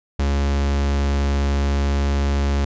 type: tone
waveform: 45% pulse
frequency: 70.3 Hz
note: C#2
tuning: 25 cents sharp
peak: -17 dBFS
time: 0.19-2.65 s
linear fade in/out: 5 ms
effects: resampled to 16000 Hz